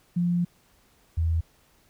sine tone pair in turn, 174.61 / 82 Hz, F3 / E2, 0 / -9 cents, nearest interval octave + minor second, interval 1309 cents, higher first, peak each -21 dBFS, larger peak neither, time 0.16-0.45 / 1.17-1.41 s, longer first, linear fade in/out 10 ms, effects pink hiss -62 dBFS RMS until 1.89 s

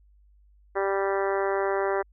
harmonic tone, 196 Hz, G3, in tune, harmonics 2 / 3 / 4 / 5 / 6 / 7 / 8 / 9 / 10, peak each -26 / -30 / -32 / -34 / -36 / -37 / -38 / -39 / -40 dBFS, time 0.75-2.03 s, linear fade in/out 20 ms, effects added 50 Hz sine -55 dBFS peak until 2.12 s

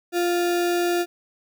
sine tone with sample-and-hold, 349 Hz, F4, 1 cent flat, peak -19 dBFS, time 0.12-1.06 s, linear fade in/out 50 ms, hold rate 1050 Hz, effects none

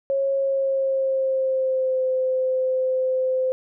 sine tone with pitch glide, 546 to 517.1 Hz, C#5 to C5, -26 to -20 cents, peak -19 dBFS, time 0.1-3.52 s, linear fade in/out 0 ms, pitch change -94 cents, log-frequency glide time 0.34-2.03 s, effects none

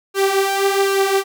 sawtooth tone with flanger, 392 Hz, G4, in tune, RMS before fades -17 dBFS, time 0.14-1.24 s, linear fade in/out 50 ms, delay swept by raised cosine 1.8 to 6.4 ms, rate 1.3 Hz, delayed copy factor +0.6, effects none

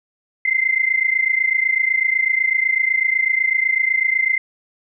sine tone pair together, 2065 / 2093 Hz, C7 / C7, -23 / 0 cents, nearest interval unison, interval 23 cents, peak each -18 dBFS, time 0.45-4.38 s, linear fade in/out 5 ms, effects none

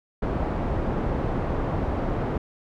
pink low-pass noise, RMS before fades -26 dBFS, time 0.22-2.38 s, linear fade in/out 5 ms, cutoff 890 Hz, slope 12 dB/octave, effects none

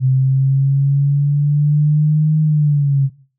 sine linear two-way sweep, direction up then down, 130 to 155.56 to 134.8 Hz, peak -10 dBFS, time 0-3.1 s, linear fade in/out 50 ms, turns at 2.41 s, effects noise-tail reverb RT60 0.4 s tail -17 dB re dry

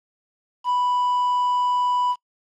triangle tone with quantisation, 987.8 Hz, B5, in tune, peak -17 dBFS, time 0.64-2.16 s, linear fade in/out 50 ms, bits 7, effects noise-tail reverb RT60 0.1 s tail -24 dB re dry + low-pass 5000 Hz 12 dB/octave

